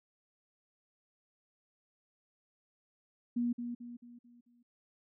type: tone with echo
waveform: sine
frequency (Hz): 239.8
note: A#3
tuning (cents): +49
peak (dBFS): -29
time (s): 3.36-3.53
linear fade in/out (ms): 10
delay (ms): 220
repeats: 5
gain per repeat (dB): -7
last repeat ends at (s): 4.63
effects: none